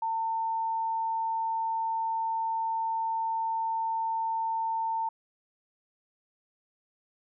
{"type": "tone", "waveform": "sine", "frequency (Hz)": 900, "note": "A5", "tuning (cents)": 39, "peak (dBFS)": -27, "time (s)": [0.02, 5.09], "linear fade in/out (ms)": 5, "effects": []}